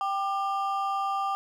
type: ring-modulated tone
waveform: triangle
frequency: 989 Hz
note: B5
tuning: 2 cents sharp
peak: -21 dBFS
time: 0.01-1.35 s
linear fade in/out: 0 ms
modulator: 205 Hz
effects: none